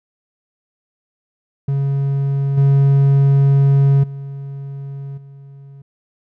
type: tone with level steps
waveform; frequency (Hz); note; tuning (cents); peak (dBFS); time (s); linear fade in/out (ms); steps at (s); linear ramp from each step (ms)
triangle; 138.59; C#3; 0; -13 / -7 / -24 / -34; 1.68-5.82; 5; 2.57 / 4.03 / 5.17; 10
effects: none